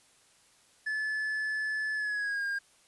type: tone with pitch glide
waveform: triangle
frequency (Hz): 1730 to 1614.1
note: A6 to G#6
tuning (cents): -30 to -50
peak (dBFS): -28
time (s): 0.86-2.59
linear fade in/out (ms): 10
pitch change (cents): -120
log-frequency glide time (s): 1.94-2.45
effects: white hiss -63 dBFS RMS until 2.87 s + resampled to 24000 Hz